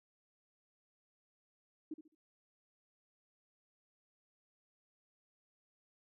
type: tone with echo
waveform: sine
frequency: 311.1 Hz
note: D#4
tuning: in tune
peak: -39 dBFS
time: 1.91-1.94 s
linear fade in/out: 5 ms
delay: 70 ms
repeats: 3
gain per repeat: -11 dB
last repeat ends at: 2.15 s
effects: none